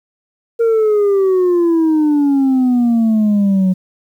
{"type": "exponential sweep", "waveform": "sine", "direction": "down", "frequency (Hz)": [466.2, 183.3], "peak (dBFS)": -7, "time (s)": [0.59, 3.74], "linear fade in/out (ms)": 20, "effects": ["tanh soft clip ceiling -9 dBFS", "8-bit"]}